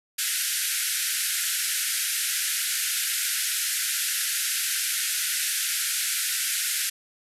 white band-pass noise, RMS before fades -27 dBFS, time 0.18-6.9 s, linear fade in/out 10 ms, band 1400 to 13000 Hz, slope 96 dB/octave, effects none

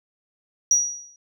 sine tone with exponential decay, 5780 Hz, F#8, 41 cents flat, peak -11 dBFS, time 0.71-1.16 s, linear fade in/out 2 ms, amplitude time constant 96 ms, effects tanh soft clip ceiling -9 dBFS

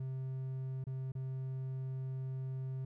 triangle tone with dropouts, 131.5 Hz, C3, 9 cents sharp, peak -35 dBFS, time 0-2.85 s, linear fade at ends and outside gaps 5 ms, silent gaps 0.841-0.868 / 1.12-1.151 s, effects none

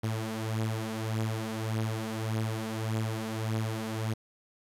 sawtooth beating tone pair, 110 / 111.7 Hz, A2 / A2, 0 / +27 cents, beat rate 1.7 Hz, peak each -28 / -31 dBFS, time 0.03-4.14 s, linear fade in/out 10 ms, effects resampled to 32000 Hz + 9-bit

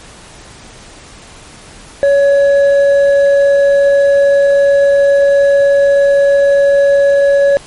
sine tone with hard clipping, 561 Hz, C#5, 21 cents sharp, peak -7 dBFS, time 2.03-7.57 s, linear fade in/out 0 ms, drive 4 dB, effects pink hiss -36 dBFS RMS until 7.66 s + MP3 48 kbps

